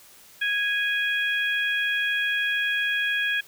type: harmonic tone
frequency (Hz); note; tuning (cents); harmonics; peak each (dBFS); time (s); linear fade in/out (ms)
827; G#5; -8; 2 / 3 / 4; -24 / -28 / -30; 0.41-3.41; 10
effects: white hiss -51 dBFS RMS until 3.47 s